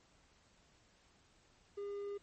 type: tone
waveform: triangle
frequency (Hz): 404.7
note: G#4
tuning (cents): -45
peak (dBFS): -38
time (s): 1.77-2.18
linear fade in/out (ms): 10
effects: pink hiss -69 dBFS RMS until 2.22 s + MP3 32 kbps